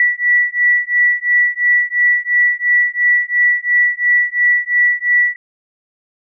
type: beating tone pair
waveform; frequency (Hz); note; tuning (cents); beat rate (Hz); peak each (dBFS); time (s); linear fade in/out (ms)
sine; 1951 / 1953.9; B6 / B6; -22 / -19; 2.9; -14; 0-5.36; 2
effects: none